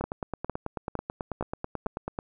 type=two click trains; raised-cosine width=1 ms; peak=-17 / -15 dBFS; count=21 / 5; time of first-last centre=0.01-2.189 / 0.04-1.866 s; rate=9.18 / 2.19 Hz; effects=none